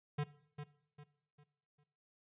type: tone with echo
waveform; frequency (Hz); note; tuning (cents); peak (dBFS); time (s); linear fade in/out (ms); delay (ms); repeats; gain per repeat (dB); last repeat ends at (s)
square; 146.83; D3; 0; -34; 0.18-0.24; 10; 400; 4; -9; 1.84
effects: noise-tail reverb RT60 0.7 s tail -18 dB re dry + resampled to 8000 Hz